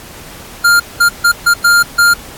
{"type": "tone bursts at uneven times", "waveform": "square", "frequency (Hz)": 1400, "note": "F6", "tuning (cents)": 4, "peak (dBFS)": -6, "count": 6, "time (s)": [[0.64, 0.8], [1, 1.09], [1.24, 1.32], [1.46, 1.54], [1.64, 1.83], [1.98, 2.14]], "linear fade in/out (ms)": 10, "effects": ["pink hiss -33 dBFS RMS until 2.37 s", "AAC 64 kbps"]}